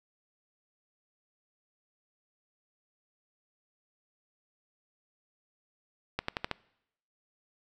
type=accelerating click train; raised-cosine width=0.3 ms; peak=-14 dBFS; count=5; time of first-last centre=6.19-6.513 s; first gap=94 ms; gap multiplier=0.9; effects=noise-tail reverb RT60 0.8 s tail -23 dB re dry